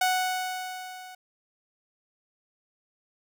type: tone with level ramp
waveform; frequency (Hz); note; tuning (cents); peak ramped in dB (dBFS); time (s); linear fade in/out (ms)
sawtooth; 740; F#5; 0; -17 to -39; 0.01-1.15; 5
effects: none